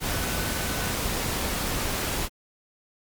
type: tone in noise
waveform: sine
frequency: 1500 Hz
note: F#6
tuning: 23 cents sharp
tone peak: -39 dBFS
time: 0.09-0.96 s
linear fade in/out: 50 ms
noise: pink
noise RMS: -28 dBFS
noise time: 0-2.29 s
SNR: -14 dB
effects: Opus 48 kbps